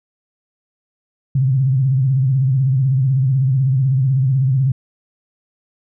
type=tone with vibrato; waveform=sine; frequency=132.4 Hz; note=C3; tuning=21 cents sharp; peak=-12 dBFS; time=1.35-4.72 s; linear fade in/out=5 ms; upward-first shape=sine; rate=16 Hz; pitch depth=100 cents each way; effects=none